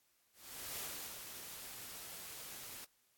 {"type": "noise with ADSR envelope", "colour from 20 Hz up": "white", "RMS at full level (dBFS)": -43, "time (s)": [0.33, 2.85], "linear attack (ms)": 440, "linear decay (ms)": 400, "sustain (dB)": -6, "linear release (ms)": 8, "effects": ["white hiss -75 dBFS RMS until 3.17 s", "AAC 64 kbps"]}